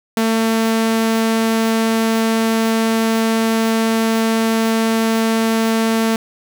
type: tone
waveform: sawtooth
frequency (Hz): 224.5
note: A3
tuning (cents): +35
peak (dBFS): -10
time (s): 0.17-6.16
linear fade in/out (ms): 2
effects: none